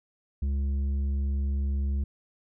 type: tone with tanh clipping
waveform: sine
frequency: 69.3 Hz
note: C#2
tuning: in tune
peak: -26 dBFS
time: 0.42-2.04 s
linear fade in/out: 5 ms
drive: 7 dB
effects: none